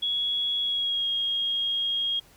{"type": "tone with pitch glide", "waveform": "sine", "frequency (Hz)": [3349, 3263], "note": ["G#7", "G#7"], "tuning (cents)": [14, -31], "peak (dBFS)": -24, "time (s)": [0.02, 2.2], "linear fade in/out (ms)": 10, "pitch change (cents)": -45, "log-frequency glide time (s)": [0.61, 1.08], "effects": ["pink hiss -56 dBFS RMS until 2.36 s"]}